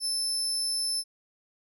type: tone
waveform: 30% pulse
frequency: 5274 Hz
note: E8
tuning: in tune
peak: -23 dBFS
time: 0-1.04 s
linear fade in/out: 50 ms
effects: none